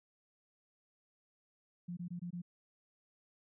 sine tone bursts, 175.1 Hz, F3, 5 cents sharp, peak -39 dBFS, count 5, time 1.88-2.419 s, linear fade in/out 10 ms, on 91 ms, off 21 ms, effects none

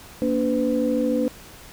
sine tone cluster, 235.3 / 288.6 / 504 Hz, A#3 / D4 / B4, +16 / -30 / +35 cents, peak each -23 dBFS, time 0.22-1.28 s, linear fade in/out 0 ms, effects tanh soft clip ceiling -9 dBFS + pink hiss -44 dBFS RMS until 1.72 s

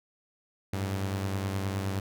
sawtooth beating tone pair, 96.6 / 106.2 Hz, G2 / G#2, -25 / +39 cents, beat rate 9.6 Hz, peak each -26 / -34 dBFS, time 0.73-2 s, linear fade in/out 5 ms, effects none

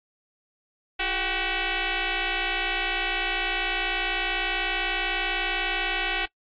sine tone with frequency modulation, 347.9 Hz, F4, 7 cents flat, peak -24 dBFS, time 0.99-6.26 s, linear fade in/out 10 ms, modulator 378 Hz, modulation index 7.9, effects noise-tail reverb RT60 0.1 s tail -23 dB re dry + AAC 48 kbps

